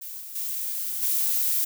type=noise with level steps; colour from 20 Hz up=violet; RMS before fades=-37 / -39 / -30 / -24 dBFS; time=0.01-1.65 s; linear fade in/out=10 ms; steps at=0.2 / 0.35 / 1.02 s; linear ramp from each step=10 ms; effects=none